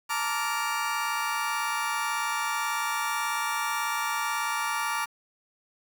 30% pulse chord, Bb major seventh, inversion third, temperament just, 874.1 / 932.3 / 1165.4 / 1398.5 Hz, A5 / Bb5 / D6 / F6, -12 / 0 / -14 / +2 cents, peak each -32 / -30 / -28 / -31 dBFS, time 0.09-5.06 s, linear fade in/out 20 ms, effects 8-bit

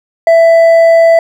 sine tone with hard clipping, 663 Hz, E5, 10 cents sharp, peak -4 dBFS, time 0.27-1.19 s, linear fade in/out 2 ms, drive 4 dB, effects none

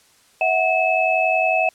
sine tone cluster, 648 / 739 / 2597 Hz, E5 / F#5 / E7, -30 / -2 / -26 cents, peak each -20 dBFS, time 0.41-1.69 s, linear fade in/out 2 ms, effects white hiss -55 dBFS RMS until 1.74 s + low-pass 10000 Hz 12 dB/octave

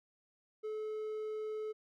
triangle tone, 431.2 Hz, A4, 35 cents flat, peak -35 dBFS, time 0.63-1.73 s, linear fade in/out 20 ms, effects none

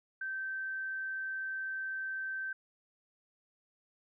sine tone, 1552 Hz, G6, 18 cents flat, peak -35 dBFS, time 0.21-2.53 s, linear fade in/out 5 ms, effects none

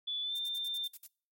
sine tone with pitch glide, 3459 to 3585 Hz, A7 to A7, -30 to +32 cents, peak -33 dBFS, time 0.07-0.88 s, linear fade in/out 10 ms, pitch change +62 cents, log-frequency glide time 0.22-0.35 s
violet noise bursts, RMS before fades -45 dBFS, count 8, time 0.35-1.069 s, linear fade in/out 5 ms, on 40 ms, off 57 ms
effects noise-tail reverb RT60 0.5 s tail -26 dB re dry + MP3 64 kbps

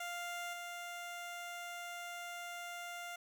15% pulse tone with level steps, 698.5 Hz, F5, in tune, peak -34 / -37 dBFS, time 0-3.16 s, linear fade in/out 5 ms, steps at 0.53 s, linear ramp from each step 5 ms, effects none

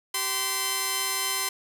5% pulse tone pair together, 386.2 / 1031 Hz, G4 / C6, -26 / -26 cents, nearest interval octave + perfect fourth, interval 1700 cents, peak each -22 / -14 dBFS, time 0.14-1.49 s, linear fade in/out 5 ms, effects none

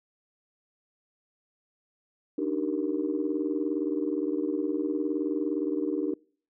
sine chord, Eb major seventh, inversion third, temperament just, 291.7 / 311.1 / 388.9 / 466.7 Hz, D4 / Eb4 / G4 / Bb4, -12 / 0 / -14 / +2 cents, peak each -30 / -30 / -32 / -34 dBFS, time 2.38-6.14 s, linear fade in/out 5 ms, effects noise-tail reverb RT60 0.5 s tail -26 dB re dry + tanh soft clip ceiling -16 dBFS

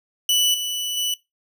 sawtooth tone with level steps, 2969 Hz, F#7, 5 cents sharp, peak -13 / -21 / -18 dBFS, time 0.29-1.14 s, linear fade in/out 2 ms, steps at 0.54 / 0.97 s, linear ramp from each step 2 ms, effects noise-tail reverb RT60 0.2 s tail -21 dB re dry

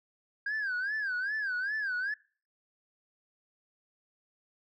sine tone with vibrato, 1600 Hz, G6, 35 cents sharp, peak -28 dBFS, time 0.46-2.14 s, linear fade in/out 5 ms, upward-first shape sine, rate 2.5 Hz, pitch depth 160 cents each way, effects noise-tail reverb RT60 0.4 s tail -23 dB re dry + tanh soft clip ceiling -28 dBFS

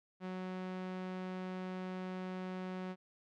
sawtooth tone with low-pass filter, 185 Hz, F#3, in tune, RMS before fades -42 dBFS, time 0.2-2.96 s, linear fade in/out 50 ms, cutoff 3000 Hz, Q 0.62, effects none

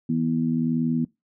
harmonic tone, 81.1 Hz, E2, 28 cents flat, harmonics 2 / 3 / 4, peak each -26 / -22 / -34 dBFS, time 0.09-1.05 s, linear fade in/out 5 ms, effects noise-tail reverb RT60 0.2 s tail -22 dB re dry

